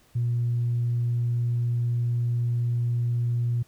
sine tone, 119.5 Hz, A#2, 43 cents sharp, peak -21 dBFS, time 0.15-3.63 s, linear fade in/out 10 ms, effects tanh soft clip ceiling -18 dBFS + pink hiss -60 dBFS RMS until 3.67 s

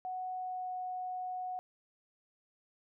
sine tone with pitch glide, 740 to 735.3 Hz, F#5 to F#5, 0 to -11 cents, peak -36 dBFS, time 0.05-1.59 s, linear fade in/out 0 ms, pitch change -11 cents, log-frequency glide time 0.32-0.72 s, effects none

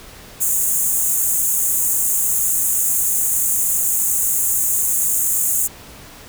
pink high-pass noise, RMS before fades -18 dBFS, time 0.4-5.68 s, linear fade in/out 20 ms, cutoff 6600 Hz, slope 96 dB/octave, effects pink hiss -40 dBFS RMS until 6.28 s

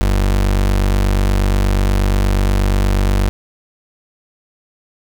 35% pulse tone, 48.37 Hz, G1, 22 cents flat, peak -10 dBFS, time 0.01-3.29 s, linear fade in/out 0 ms, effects none

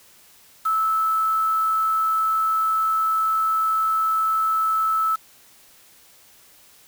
sine tone with quantisation, 1309 Hz, E6, 13 cents flat, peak -18 dBFS, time 0.65-5.16 s, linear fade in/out 10 ms, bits 6, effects white hiss -52 dBFS RMS until 6.87 s

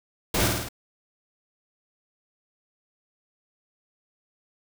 pink noise with echo, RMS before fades -24 dBFS, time 0.34-0.48 s, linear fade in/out 5 ms, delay 52 ms, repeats 4, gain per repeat -3 dB, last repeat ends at 0.688 s, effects none

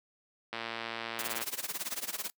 click train, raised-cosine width 0.3 ms, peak -20 dBFS, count 103, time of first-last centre 0.53-1.417 s, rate 115 Hz
white noise with tremolo, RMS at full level -34 dBFS, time 1.19-2.3 s, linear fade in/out 0 ms, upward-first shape sine, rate 18 Hz, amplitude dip 90%
effects noise-tail reverb RT60 0.1 s tail -24 dB re dry + high-pass 200 Hz 12 dB/octave

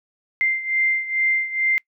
sine beating tone pair, 2090 / 2092.3 Hz, C7 / C7, -2 / -1 cents, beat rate 2.3 Hz, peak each -20 / -24 dBFS, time 0.41-1.78 s, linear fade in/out 0 ms, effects noise-tail reverb RT60 0.1 s tail -24 dB re dry

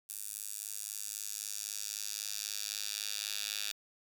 10% pulse tone with high-pass filter sweep, 103.83 Hz, G#2, in tune, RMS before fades -40 dBFS, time 0.09-3.72 s, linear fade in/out 5 ms, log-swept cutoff 9300 to 3600 Hz, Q 1.4, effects none

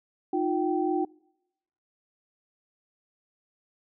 sine tone cluster, 311.7 / 356 / 775 Hz, D#4 / F4 / G5, +3 / +33 / -20 cents, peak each -28 / -27 / -30 dBFS, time 0.33-1.05 s, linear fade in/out 5 ms, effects noise-tail reverb RT60 0.9 s tail -26 dB re dry

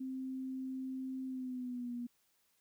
sine tone with pitch glide, 261.6 to 241.3 Hz, C4 to B3, 0 to -40 cents, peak -38 dBFS, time 0-2.07 s, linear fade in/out 10 ms, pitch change -140 cents, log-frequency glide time 1.26-1.93 s, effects white hiss -75 dBFS RMS until 2.6 s

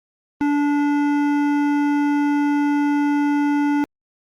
sine tone with hard clipping, 290 Hz, D4, 22 cents flat, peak -18 dBFS, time 0.41-3.84 s, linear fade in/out 0 ms, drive 13 dB, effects Opus 32 kbps

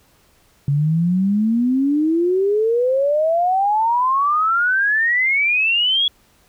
sine exponential sweep, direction up, 138.59 to 3385 Hz, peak -14 dBFS, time 0.68-6.08 s, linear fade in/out 2 ms, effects pink hiss -56 dBFS RMS until 6.48 s

